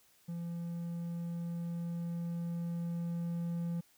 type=tone with level ramp; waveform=triangle; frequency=170.3 Hz; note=F3; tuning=43 cents flat; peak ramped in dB=-35 to -31 dBFS; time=0.28-3.81 s; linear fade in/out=10 ms; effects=white hiss -67 dBFS RMS until 3.97 s